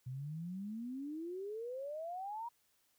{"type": "exponential sweep", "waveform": "sine", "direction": "up", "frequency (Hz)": [123.47, 962], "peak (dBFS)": -40, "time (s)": [0.06, 2.49], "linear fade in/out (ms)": 10, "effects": ["white hiss -75 dBFS RMS until 2.98 s"]}